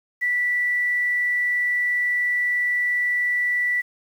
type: tone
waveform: sine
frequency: 1963 Hz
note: B6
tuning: 11 cents flat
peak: -19 dBFS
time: 0.21-3.82 s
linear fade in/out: 20 ms
effects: 8-bit